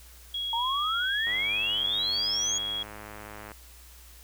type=tone; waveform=sine; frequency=3315 Hz; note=G#7; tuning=4 cents flat; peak=-29 dBFS; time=0.34-2.83 s; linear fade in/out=5 ms
type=exponential sweep; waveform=sine; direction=up; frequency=901 to 6790 Hz; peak=-27 dBFS; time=0.53-2.58 s; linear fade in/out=2 ms
type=click train; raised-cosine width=0.5 ms; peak=-27 dBFS; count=237; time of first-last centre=1.27-3.518 s; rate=105 Hz
effects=added 60 Hz sine -50 dBFS peak until 4.23 s + white hiss -53 dBFS RMS until 4.23 s